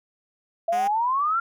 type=exponential sweep; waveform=sine; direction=up; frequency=660 to 1396.9 Hz; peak=-20 dBFS; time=0.68-1.4 s; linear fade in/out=5 ms
type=tone; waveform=5% pulse; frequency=207.7 Hz; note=G#3; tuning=in tune; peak=-22 dBFS; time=0.72-0.88 s; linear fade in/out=10 ms
effects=none